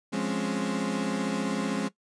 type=chord; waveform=35% pulse; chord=Db major seventh; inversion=first; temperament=equal; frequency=174.61 / 207.7 / 261.6 / 277.2 Hz; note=F3 / Ab3 / C4 / Db4; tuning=0 / 0 / 0 / 0 cents; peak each=-33 / -29 / -31 / -33 dBFS; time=0.12-1.89 s; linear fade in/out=20 ms; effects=noise-tail reverb RT60 0.1 s tail -17 dB re dry + resampled to 22050 Hz